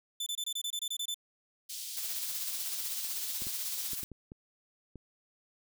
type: tone bursts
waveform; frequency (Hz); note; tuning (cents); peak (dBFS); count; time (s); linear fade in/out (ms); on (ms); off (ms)
sawtooth; 3520; A7; 0; -30; 11; 0.2-1.144; 5; 64; 24
type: high-pass noise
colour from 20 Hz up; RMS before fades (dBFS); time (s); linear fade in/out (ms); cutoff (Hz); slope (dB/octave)
pink; -41; 1.69-3.96; 10; 3600; 24
type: noise with tremolo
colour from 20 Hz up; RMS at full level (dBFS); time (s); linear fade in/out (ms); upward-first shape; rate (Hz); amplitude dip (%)
blue; -36; 1.97-4.04; 0; sine; 16; 50
type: clicks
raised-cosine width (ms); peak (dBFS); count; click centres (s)
3; -33; 7; 3.421 / 3.469 / 3.933 / 4.033 / 4.117 / 4.319 / 4.957
effects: none